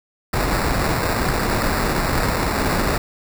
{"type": "noise with sample-and-hold", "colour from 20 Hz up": "pink", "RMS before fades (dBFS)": -20, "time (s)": [0.33, 2.98], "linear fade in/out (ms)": 5, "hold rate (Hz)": 3150, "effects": []}